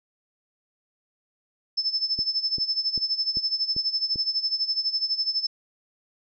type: tone with tremolo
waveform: sine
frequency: 5260 Hz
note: E8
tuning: 5 cents flat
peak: -20 dBFS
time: 1.77-5.47 s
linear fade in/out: 10 ms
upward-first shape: sine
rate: 12 Hz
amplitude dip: 80%
type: click train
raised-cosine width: 3 ms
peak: -24 dBFS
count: 6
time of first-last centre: 2.19-4.159 s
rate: 2.54 Hz
effects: none